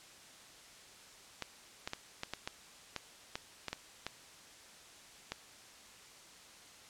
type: clicks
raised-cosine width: 0.2 ms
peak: -20 dBFS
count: 12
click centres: 1.423 / 1.875 / 1.934 / 2.234 / 2.336 / 2.475 / 2.963 / 3.355 / 3.683 / 3.73 / 4.066 / 5.32 s
effects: white hiss -56 dBFS RMS until 6.89 s + low-pass 8000 Hz 12 dB/octave